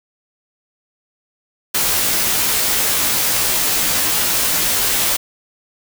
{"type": "noise with comb filter", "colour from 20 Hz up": "white", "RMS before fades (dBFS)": -17, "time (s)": [1.74, 5.17], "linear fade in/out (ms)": 10, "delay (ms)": 15, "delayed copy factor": -0.85, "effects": []}